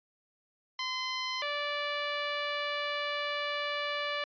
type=tone pair in turn; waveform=10% pulse; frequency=1029 / 582.9 Hz; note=C6 / D5; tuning=-29 / -13 cents; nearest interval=minor seventh; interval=984 cents; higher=first; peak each=-23 dBFS; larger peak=neither; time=0.79-1.42 / 1.42-4.24 s; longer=second; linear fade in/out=2 ms; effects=resampled to 11025 Hz